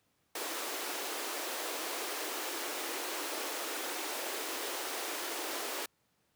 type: high-pass noise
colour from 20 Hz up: pink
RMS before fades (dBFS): -38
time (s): 0.35-5.86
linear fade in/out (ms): 5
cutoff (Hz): 300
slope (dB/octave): 48
effects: pink hiss -75 dBFS RMS until 6.35 s + high-pass 80 Hz 12 dB/octave